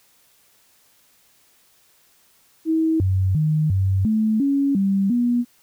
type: tone with pitch steps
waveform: sine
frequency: 321 / 94.6 / 154.4 / 96 / 217.8 / 278.6 / 195.7 / 241.5 Hz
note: E4 / F#2 / D#3 / G2 / A3 / C#4 / G3 / B3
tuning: -46 / +39 / -13 / -36 / -17 / +9 / -3 / -39 cents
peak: -16 dBFS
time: 2.65-5.45 s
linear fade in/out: 50 ms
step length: 350 ms
effects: white hiss -58 dBFS RMS until 5.62 s